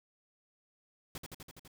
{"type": "noise with echo", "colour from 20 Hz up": "pink", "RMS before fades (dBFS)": -42, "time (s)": [1.15, 1.18], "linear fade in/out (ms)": 2, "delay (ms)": 83, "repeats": 6, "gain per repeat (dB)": -2, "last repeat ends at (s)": 1.678, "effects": []}